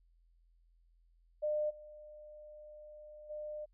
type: tone with level steps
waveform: sine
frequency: 603 Hz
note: D5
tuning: 46 cents sharp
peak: -31 / -50 / -40 dBFS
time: 1.42-3.66 s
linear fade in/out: 20 ms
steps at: 1.69 / 3.29 s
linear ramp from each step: 20 ms
effects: added 42 Hz sine -65 dBFS peak until 3.73 s